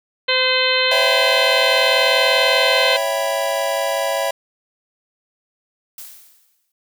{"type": "harmonic tone", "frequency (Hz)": 514, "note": "C5", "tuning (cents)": -31, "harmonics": [1, 2, 3, 4, 5, 6, 7, 8], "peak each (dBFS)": [-21, -26, -24, -22, -23, -21, -26, -22], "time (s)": [0.28, 2.97], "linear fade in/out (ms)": 10}
{"type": "chord", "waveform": "square", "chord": "C# half-diminished seventh", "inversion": "none", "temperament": "equal", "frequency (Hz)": [554.4, 659.3, 784, 987.8], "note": ["C#5", "E5", "G5", "B5"], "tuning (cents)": [0, 0, 0, 0], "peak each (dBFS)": [-23, -23, -28, -27], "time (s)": [0.91, 4.31], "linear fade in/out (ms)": 5}
{"type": "noise with exponential decay", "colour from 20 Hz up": "blue", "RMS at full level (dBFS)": -33, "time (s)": [5.98, 6.72], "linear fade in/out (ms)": 2, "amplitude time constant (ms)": 160}
{"effects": []}